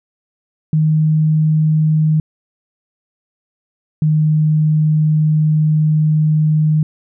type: tone pair in turn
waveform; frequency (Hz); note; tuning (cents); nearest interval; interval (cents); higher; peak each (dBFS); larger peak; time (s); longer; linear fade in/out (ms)
sine; 155.56 / 154.22; D#3 / D#3; 0 / -15; unison; 15; first; -10; neither; 0.73-2.2 / 4.02-6.83; second; 2
effects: none